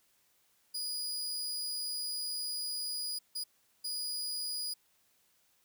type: tone bursts at uneven times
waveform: sawtooth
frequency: 4911 Hz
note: D#8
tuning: 23 cents flat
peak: -32 dBFS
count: 3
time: 0.74-3.19 / 3.35-3.44 / 3.84-4.74 s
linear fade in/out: 10 ms
effects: white hiss -71 dBFS RMS until 5.64 s